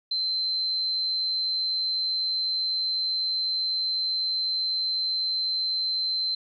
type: tone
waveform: sine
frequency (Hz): 4094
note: C8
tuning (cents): -38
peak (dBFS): -24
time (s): 0.11-6.35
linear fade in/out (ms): 5
effects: none